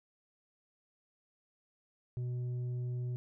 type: tone with tanh clipping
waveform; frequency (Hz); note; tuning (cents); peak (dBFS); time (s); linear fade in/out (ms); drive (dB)
sine; 123.47; B2; 0; -35; 2.17-3.16; 0; 5
effects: none